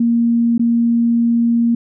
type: tone with dropouts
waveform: sine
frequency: 233.9 Hz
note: A#3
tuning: 6 cents sharp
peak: -11 dBFS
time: 0-1.75 s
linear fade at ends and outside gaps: 5 ms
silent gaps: 0.58-0.594 s
effects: none

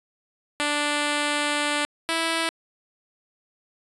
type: tone pair in turn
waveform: 5% pulse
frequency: 293.7 / 328.6 Hz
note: D4 / E4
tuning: 0 / -5 cents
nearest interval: major second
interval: 195 cents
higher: second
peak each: -11 dBFS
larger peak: neither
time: 0.6-1.85 / 2.09-2.49 s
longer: first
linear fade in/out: 0 ms
effects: resampled to 24000 Hz

